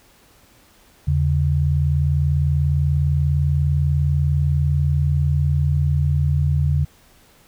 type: tone pair together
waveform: sine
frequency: 81.52 / 141.6 Hz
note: E2 / C#3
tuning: -19 / +37 cents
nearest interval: minor seventh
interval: 956 cents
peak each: -18 dBFS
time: 1.07-6.85 s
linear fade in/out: 10 ms
effects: pink hiss -53 dBFS RMS until 7.47 s